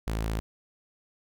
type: tone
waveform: sawtooth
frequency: 54.8 Hz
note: A1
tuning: 6 cents flat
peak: -24 dBFS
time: 0.07-0.4 s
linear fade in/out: 0 ms
effects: none